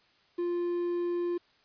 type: tone with quantisation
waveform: triangle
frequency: 348.9 Hz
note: F4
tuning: 2 cents flat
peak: -26 dBFS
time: 0.38-1.38 s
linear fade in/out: 10 ms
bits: 9
effects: white hiss -65 dBFS RMS until 1.64 s + resampled to 11025 Hz